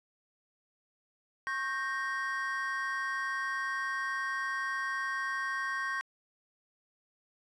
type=chord; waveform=triangle; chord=G diminished; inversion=second; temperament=equal with one note detuned; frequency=1091.6 / 1568 / 1864.7 Hz; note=Db6 / G6 / Bb6; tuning=-27 / 0 / 0 cents; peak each=-34 dBFS; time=1.47-6.01 s; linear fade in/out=0 ms; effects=tanh soft clip ceiling -21 dBFS + resampled to 24000 Hz